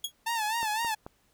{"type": "tone with exponential decay", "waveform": "sawtooth", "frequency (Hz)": 3322, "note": "G#7", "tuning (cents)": 0, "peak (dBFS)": -23, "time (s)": [0.04, 0.12], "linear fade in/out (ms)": 5, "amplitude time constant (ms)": 17}
{"type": "tone with vibrato", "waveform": "sawtooth", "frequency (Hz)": 888, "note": "A5", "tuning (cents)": 16, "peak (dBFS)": -24, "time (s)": [0.26, 0.95], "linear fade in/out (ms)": 10, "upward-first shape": "sine", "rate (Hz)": 3.9, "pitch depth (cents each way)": 96}
{"type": "click train", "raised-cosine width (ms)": 1, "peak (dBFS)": -26, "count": 3, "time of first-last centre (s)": [0.63, 1.065], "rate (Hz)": 4.6}
{"effects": ["pink hiss -68 dBFS RMS until 1.33 s"]}